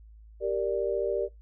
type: chord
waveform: sine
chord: G minor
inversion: none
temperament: equal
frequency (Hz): 392 / 466.2 / 587.3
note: G4 / Bb4 / D5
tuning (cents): 0 / 0 / 0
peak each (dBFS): -30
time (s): 0.4-1.29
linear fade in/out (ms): 50
effects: noise-tail reverb RT60 0.2 s tail -24 dB re dry + added 54 Hz sine -48 dBFS peak until 1.41 s